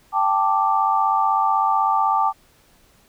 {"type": "chord", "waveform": "sine", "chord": "G suspended second", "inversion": "none", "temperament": "equal", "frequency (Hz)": [784, 880, 1174.7], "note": ["G5", "A5", "D6"], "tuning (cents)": [0, 0, 0], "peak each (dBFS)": [-21, -20, -20], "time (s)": [0.12, 2.33], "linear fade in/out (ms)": 50, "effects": ["pink hiss -56 dBFS RMS until 3.08 s"]}